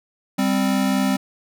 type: tone pair together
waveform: square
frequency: 197.02 / 261.6 Hz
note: G3 / C4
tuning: +9 / 0 cents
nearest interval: perfect fourth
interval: 491 cents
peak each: -21 dBFS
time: 0.38-1.17 s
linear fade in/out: 10 ms
effects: none